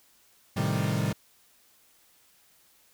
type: chord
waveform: 40% pulse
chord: A half-diminished seventh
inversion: none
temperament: equal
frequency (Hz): 110 / 130.81 / 155.56 / 196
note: A2 / C3 / Eb3 / G3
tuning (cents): 0 / 0 / 0 / 0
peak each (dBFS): -30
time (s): 0.56-1.13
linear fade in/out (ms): 10
effects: white hiss -62 dBFS RMS until 2.93 s